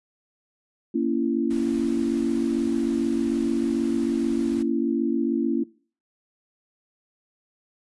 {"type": "chord", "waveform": "sine", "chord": "A# diminished", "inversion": "none", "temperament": "just", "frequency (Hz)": [233.1, 279.7, 335.6], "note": ["A#3", "C#4", "E4"], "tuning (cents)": [0, 16, 31], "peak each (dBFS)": -25, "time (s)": [0.94, 5.64], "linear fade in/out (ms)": 10}
{"type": "noise", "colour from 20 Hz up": "pink", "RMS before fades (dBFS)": -43, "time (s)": [1.5, 4.63], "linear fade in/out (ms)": 10}
{"effects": ["noise-tail reverb RT60 0.4 s tail -20 dB re dry", "resampled to 24000 Hz"]}